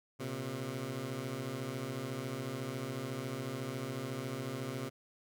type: beating tone pair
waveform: 15% pulse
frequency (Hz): 120 / 134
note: B2 / C3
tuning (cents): -49 / +42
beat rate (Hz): 14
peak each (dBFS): -35 / -33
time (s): 0.19-4.9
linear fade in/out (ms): 20
effects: none